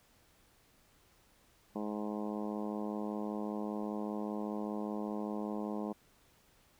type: harmonic tone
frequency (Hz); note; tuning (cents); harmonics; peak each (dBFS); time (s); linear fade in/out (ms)
105.1; G#2; +21; 2 / 3 / 4 / 5 / 6 / 7 / 8 / 9 / 10; -38 / -42 / -44 / -46 / -48 / -49 / -50 / -51 / -52; 1.75-5.93; 10
effects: pink hiss -67 dBFS RMS until 6.79 s